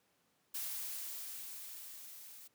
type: noise with level ramp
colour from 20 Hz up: blue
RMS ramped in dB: -40 to -54 dBFS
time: 0.54-2.48 s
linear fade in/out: 10 ms
effects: pink hiss -75 dBFS RMS until 2.54 s + high-pass 150 Hz 12 dB/octave